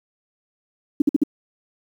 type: tone bursts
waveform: sine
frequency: 289.1 Hz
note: D4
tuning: 27 cents flat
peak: -11 dBFS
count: 4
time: 1-1.236 s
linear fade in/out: 5 ms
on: 20 ms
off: 52 ms
effects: 8-bit